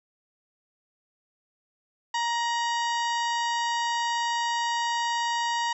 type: harmonic tone with a mistuned harmonic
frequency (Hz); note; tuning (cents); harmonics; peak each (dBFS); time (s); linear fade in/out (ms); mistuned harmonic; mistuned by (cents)
939; A#5; +12; 1 / 2 / 3 / 4 / 5 / 6 / 7 / 8; -26 / -32 / -36 / -38 / -40 / -42 / -43 / -44; 2.14-5.73; 5; 3; +63
effects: none